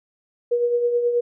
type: tone with tremolo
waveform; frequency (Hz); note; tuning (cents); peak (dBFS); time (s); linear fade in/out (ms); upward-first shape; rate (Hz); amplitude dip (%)
sine; 480; B4; -49; -15; 0.51-1.21; 10; triangle; 9.4; 55
effects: none